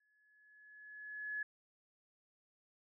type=tone with exponential growth; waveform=sine; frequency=1700 Hz; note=G#6; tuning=40 cents sharp; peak=-36 dBFS; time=0-1.43 s; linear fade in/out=5 ms; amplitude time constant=310 ms; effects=none